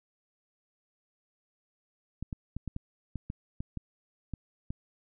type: clicks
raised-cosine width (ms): 5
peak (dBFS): -23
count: 11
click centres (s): 2.226 / 2.328 / 2.566 / 2.677 / 2.764 / 3.157 / 3.301 / 3.605 / 3.773 / 4.337 / 4.705
effects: none